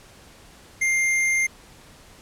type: tone with hard clipping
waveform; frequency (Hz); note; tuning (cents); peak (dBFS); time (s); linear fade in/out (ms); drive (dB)
sine; 2107; C7; +12; -20; 0.81-1.47; 10; 16
effects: pink hiss -49 dBFS RMS until 2.21 s + low-pass 11000 Hz 12 dB/octave